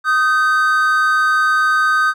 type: tone pair together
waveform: triangle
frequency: 1244.5 / 1541.9 Hz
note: D#6 / G6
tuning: 0 / -29 cents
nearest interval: major third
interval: 371 cents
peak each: -13 dBFS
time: 0.04-2.14 s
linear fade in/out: 50 ms
effects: none